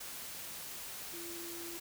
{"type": "tone in noise", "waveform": "sine", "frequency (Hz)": 340.6, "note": "F4", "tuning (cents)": -43, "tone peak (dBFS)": -46, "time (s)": [1.13, 1.78], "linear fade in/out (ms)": 10, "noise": "white", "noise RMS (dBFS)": -45, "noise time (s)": [0, 1.8], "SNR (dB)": -4, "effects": []}